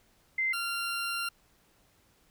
sine / 20% pulse tone pair in turn, 2077 / 1383.5 Hz, C7 / F6, -13 / -17 cents, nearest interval perfect fifth, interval 704 cents, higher first, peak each -26 dBFS, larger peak neither, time 0.38-0.53 / 0.53-1.29 s, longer second, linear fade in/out 5 ms, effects pink hiss -66 dBFS RMS until 2.3 s

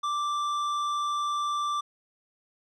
sine tone with tanh clipping, 1174.7 Hz, D6, in tune, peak -28 dBFS, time 0.03-1.81 s, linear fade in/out 10 ms, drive 11 dB, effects none

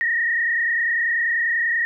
sine tone with frequency modulation, 1864.7 Hz, A#6, in tune, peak -18 dBFS, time 0.01-1.85 s, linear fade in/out 0 ms, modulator 30.2 Hz, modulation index 1.9, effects none

